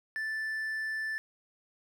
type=tone; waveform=triangle; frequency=1760 Hz; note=A6; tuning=in tune; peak=-30 dBFS; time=0.16-1.18 s; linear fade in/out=0 ms; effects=none